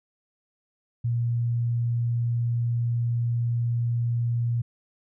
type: tone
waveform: sine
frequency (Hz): 118.4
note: A#2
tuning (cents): +27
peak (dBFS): -22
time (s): 1.04-4.62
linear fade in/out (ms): 10
effects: none